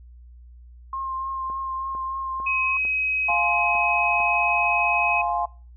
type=tone with vibrato; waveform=sine; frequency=1063 Hz; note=C6; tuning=27 cents sharp; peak=-26 dBFS; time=0.93-2.77 s; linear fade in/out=2 ms; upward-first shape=triangle; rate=3.4 Hz; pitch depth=20 cents each way
type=click train; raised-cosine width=1 ms; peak=-27 dBFS; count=7; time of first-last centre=1.5-4.203 s; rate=2.22 Hz
type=tone; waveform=sine; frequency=2539 Hz; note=D#7; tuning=34 cents sharp; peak=-21 dBFS; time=2.46-5.22 s; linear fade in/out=10 ms
type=chord; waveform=sine; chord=F minor; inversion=none; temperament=just; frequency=698.5 / 838.1 / 1047.7 Hz; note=F5 / Ab5 / C6; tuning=0 / +16 / +2 cents; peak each=-25 / -26 / -26 dBFS; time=3.28-5.46 s; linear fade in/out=10 ms
effects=noise-tail reverb RT60 0.4 s tail -22 dB re dry + added 60 Hz sine -43 dBFS peak until 5.76 s